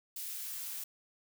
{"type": "noise with high-pass filter sweep", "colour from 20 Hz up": "blue", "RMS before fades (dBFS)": -41, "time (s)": [0.16, 0.84], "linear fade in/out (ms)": 5, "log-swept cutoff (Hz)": [2300, 460], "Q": 0.72, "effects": []}